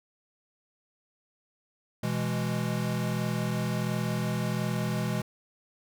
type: chord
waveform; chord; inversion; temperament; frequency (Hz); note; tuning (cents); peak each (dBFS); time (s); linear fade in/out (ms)
square; E major; second; equal; 123.47 / 164.81 / 207.7; B2 / E3 / G#3; 0 / 0 / 0; -32 / -33 / -33; 2.03-5.22; 5
effects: none